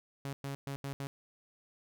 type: tone bursts at uneven times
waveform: sawtooth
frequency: 138.59 Hz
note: C#3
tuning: in tune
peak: -33 dBFS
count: 5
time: 0.25-0.33 / 0.44-0.55 / 0.67-0.76 / 0.84-0.93 / 1-1.07 s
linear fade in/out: 0 ms
effects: none